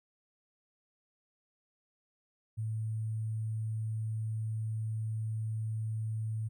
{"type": "tone with sample-and-hold", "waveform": "sine", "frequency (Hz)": 110, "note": "A2", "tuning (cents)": 0, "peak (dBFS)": -32, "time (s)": [2.57, 6.49], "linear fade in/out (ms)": 20, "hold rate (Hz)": 8820, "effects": []}